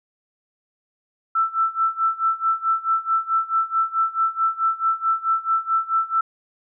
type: tone with tremolo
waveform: sine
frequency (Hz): 1329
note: E6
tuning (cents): +14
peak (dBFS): -15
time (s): 1.35-6.21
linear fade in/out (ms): 5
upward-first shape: sine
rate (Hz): 4.6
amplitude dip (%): 90
effects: none